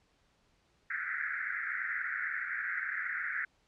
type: band-pass noise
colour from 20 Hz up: pink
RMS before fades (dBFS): -36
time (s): 0.9-3.45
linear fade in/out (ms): 5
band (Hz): 1400 to 2100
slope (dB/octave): 96
effects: pink hiss -71 dBFS RMS until 3.67 s + low-pass 6000 Hz 12 dB/octave